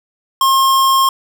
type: tone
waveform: square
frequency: 1071 Hz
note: C6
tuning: 40 cents sharp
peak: -10 dBFS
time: 0.41-1.09 s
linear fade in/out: 2 ms
effects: none